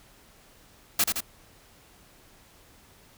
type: noise with echo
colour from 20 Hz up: white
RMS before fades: -22 dBFS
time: 0.99-1.04 s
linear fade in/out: 5 ms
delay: 83 ms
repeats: 2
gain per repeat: -4 dB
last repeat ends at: 1.206 s
effects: pink hiss -56 dBFS RMS until 3.17 s